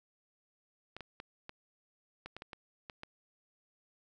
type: clicks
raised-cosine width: 0.3 ms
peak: -28 dBFS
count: 10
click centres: 0.966 / 1.007 / 1.201 / 1.494 / 2.26 / 2.366 / 2.421 / 2.532 / 2.898 / 3.034 s
effects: none